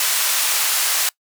white band-pass noise, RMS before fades -19 dBFS, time 0-1.09 s, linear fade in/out 2 ms, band 880 to 14000 Hz, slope 12 dB/octave, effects noise-tail reverb RT60 0.1 s tail -23 dB re dry

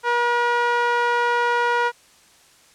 sawtooth tone with band-pass filter, 479.3 Hz, A#4, 48 cents sharp, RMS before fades -20 dBFS, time 0.03-1.92 s, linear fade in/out 50 ms, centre 1200 Hz, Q 1.6, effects white hiss -53 dBFS RMS until 2.74 s + low-pass 9000 Hz 12 dB/octave

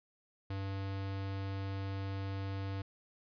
square tone, 97.5 Hz, G2, 9 cents flat, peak -37 dBFS, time 0.5-2.82 s, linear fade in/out 5 ms, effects resampled to 11025 Hz

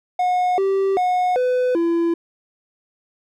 triangle tone with pitch steps, 725 / 388.9 / 727 / 502 / 337.1 Hz, F#5 / G4 / F#5 / B4 / E4, -35 / -14 / -31 / +28 / +39 cents, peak -14 dBFS, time 0.19-2.14 s, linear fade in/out 5 ms, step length 390 ms, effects none

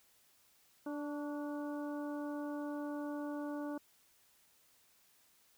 harmonic tone with a mistuned harmonic, 292.9 Hz, D4, 5 cents flat, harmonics 1 / 2 / 3 / 4 / 5, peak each -39 / -45 / -50 / -53 / -54 dBFS, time 0.86-3.78 s, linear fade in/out 5 ms, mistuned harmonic 4, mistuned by -42 cents, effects white hiss -69 dBFS RMS until 5.57 s

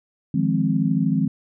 sine chord, F minor seventh, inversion third, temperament equal, 155.56 / 174.61 / 207.7 / 261.6 Hz, Eb3 / F3 / Ab3 / C4, 0 / 0 / 0 / 0 cents, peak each -23 dBFS, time 0.34-1.28 s, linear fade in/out 5 ms, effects none

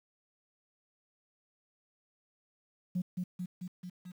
sine tone with echo, 180.3 Hz, F#3, 45 cents flat, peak -28 dBFS, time 2.95-3.02 s, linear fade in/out 10 ms, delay 220 ms, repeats 5, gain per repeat -3 dB, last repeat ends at 4.12 s, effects tanh soft clip ceiling -26 dBFS + 10-bit

